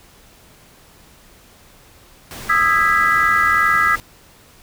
pink noise, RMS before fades -33 dBFS, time 2.31-4 s, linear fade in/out 0 ms
sine chord, E major seventh, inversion third, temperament just, 1236.1 / 1318.5 / 1648.1 / 1977.8 Hz, D#6 / E6 / G#6 / B6, -12 / 0 / -14 / +2 cents, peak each -18 dBFS, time 2.49-3.96 s, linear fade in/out 10 ms
effects pink hiss -48 dBFS RMS until 4.62 s

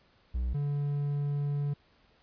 triangle tone pair in turn, 61.74 / 143.9 Hz, B1 / D3, 0 / -35 cents, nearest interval octave + minor third, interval 1465 cents, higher second, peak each -26 dBFS, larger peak neither, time 0.34-0.54 / 0.54-1.74 s, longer second, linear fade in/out 10 ms, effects pink hiss -65 dBFS RMS until 2.22 s + resampled to 11025 Hz

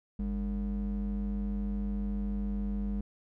triangle ring-modulated tone, 126.7 Hz, B2, 45 cents sharp, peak -25 dBFS, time 0.19-3.01 s, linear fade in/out 5 ms, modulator 76.8 Hz, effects none

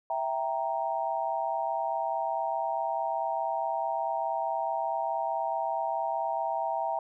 sine chord, E diminished, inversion none, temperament equal, 659.3 / 784 / 932.3 Hz, E5 / G5 / Bb5, 0 / 0 / 0 cents, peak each -32 dBFS, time 0.1-6.99 s, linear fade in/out 2 ms, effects none

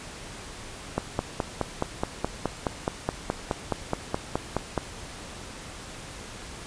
click train, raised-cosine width 1 ms, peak -10 dBFS, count 19, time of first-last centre 0.98-4.777 s, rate 4.74 Hz, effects pink hiss -41 dBFS RMS until 6.66 s + resampled to 22050 Hz

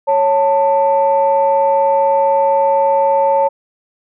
sine tone pair together, 552.5 / 888 Hz, C#5 / A5, -6 / +16 cents, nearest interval minor sixth, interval 822 cents, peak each -12 dBFS, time 0.07-3.49 s, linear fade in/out 20 ms, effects tanh soft clip ceiling -3 dBFS

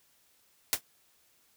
white noise with exponential decay, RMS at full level -22 dBFS, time 0.73-0.81 s, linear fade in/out 0 ms, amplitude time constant 16 ms, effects white hiss -67 dBFS RMS until 1.56 s

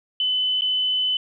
sine tone with dropouts, 3018 Hz, F#7, 34 cents sharp, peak -19 dBFS, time 0.2-1.17 s, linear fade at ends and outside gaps 2 ms, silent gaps 0.61-0.619 s, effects none

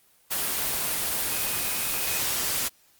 sine tone in noise, 2506 Hz, D#7, 12 cents sharp, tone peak -36 dBFS, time 1.3-2.21 s, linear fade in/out 20 ms, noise white, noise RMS -27 dBFS, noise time 0.3-2.69 s, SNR -12 dB, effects white hiss -61 dBFS RMS until 2.99 s + Opus 24 kbps

